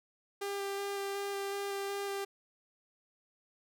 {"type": "tone with vibrato", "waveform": "sawtooth", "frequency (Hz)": 398.1, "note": "G4", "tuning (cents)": 27, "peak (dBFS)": -31, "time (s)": [0.41, 2.25], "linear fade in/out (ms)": 10, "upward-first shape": "square", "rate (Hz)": 2.7, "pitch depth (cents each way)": 9, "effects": []}